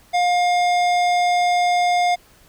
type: tone with hard clipping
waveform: sine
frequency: 710 Hz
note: F5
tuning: 28 cents sharp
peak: -17 dBFS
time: 0.13-2.16 s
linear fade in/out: 20 ms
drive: 15 dB
effects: pink hiss -52 dBFS RMS until 2.48 s